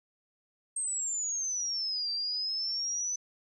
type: exponential two-way sweep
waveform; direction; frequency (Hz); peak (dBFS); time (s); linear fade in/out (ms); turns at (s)
sine; down then up; 8480 to 4669 to 6050; -30; 0.76-3.16; 5; 2.11
effects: none